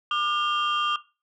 sine tone cluster, 1199 / 1426 / 2775 / 3186 Hz, D6 / F6 / F7 / G7, +36 / +36 / -12 / +27 cents, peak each -24 / -32 / -29 / -28 dBFS, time 0.11-0.96 s, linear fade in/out 2 ms, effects noise-tail reverb RT60 0.3 s tail -17 dB re dry + tanh soft clip ceiling -16 dBFS

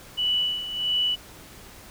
sine tone with tremolo, 2960 Hz, F#7, in tune, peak -20 dBFS, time 0.17-1.16 s, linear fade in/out 20 ms, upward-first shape sine, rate 1.5 Hz, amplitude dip 70%, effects pink hiss -46 dBFS RMS until 1.9 s

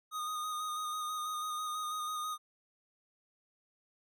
square tone with vibrato, 1237 Hz, D#6, 10 cents flat, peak -36 dBFS, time 0.11-2.38 s, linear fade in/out 50 ms, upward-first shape square, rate 6.1 Hz, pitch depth 18 cents each way, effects none

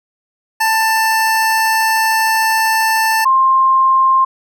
25% pulse / sine tone pair in turn, 887 / 1056.7 Hz, A5 / C6, +14 / +17 cents, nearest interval minor third, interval 303 cents, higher second, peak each -8 dBFS, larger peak neither, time 0.6-3.25 / 3.25-4.25 s, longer first, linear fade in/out 10 ms, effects none

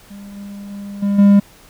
triangle tone with level steps, 201.1 Hz, G3, 44 cents sharp, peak -30 / -27 / -25 / -12 / -4 dBFS, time 0.1-1.4 s, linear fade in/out 10 ms, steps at 0.36 / 0.7 / 1.02 / 1.18 s, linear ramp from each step 10 ms, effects pink hiss -46 dBFS RMS until 1.69 s

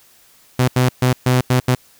sawtooth tone bursts at uneven times, 126.6 Hz, B2, 43 cents sharp, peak -8 dBFS, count 6, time 0.59-0.68 / 0.76-0.89 / 1.02-1.13 / 1.26-1.41 / 1.5-1.6 / 1.68-1.75 s, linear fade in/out 5 ms, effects white hiss -51 dBFS RMS until 1.99 s

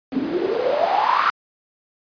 white noise with band-pass filter sweep, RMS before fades -20 dBFS, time 0.12-1.3 s, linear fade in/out 0 ms, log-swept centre 240 to 1300 Hz, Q 9.7, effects resampled to 11025 Hz

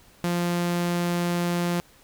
sawtooth tone, 174.1 Hz, F3, 5 cents flat, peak -19 dBFS, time 0.24-1.8 s, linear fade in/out 0 ms, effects pink hiss -55 dBFS RMS until 2.03 s

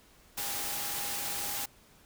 sine tone in noise, 811 Hz, G#5, 41 cents flat, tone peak -45 dBFS, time 0.37-1.66 s, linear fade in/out 10 ms, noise white, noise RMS -35 dBFS, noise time 0.37-1.66 s, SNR -13 dB, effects pink hiss -60 dBFS RMS until 2.05 s

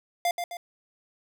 square tone with echo, 698.5 Hz, F5, in tune, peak -23 dBFS, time 0.25-0.31 s, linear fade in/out 2 ms, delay 130 ms, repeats 2, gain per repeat -6 dB, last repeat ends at 0.57 s, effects none

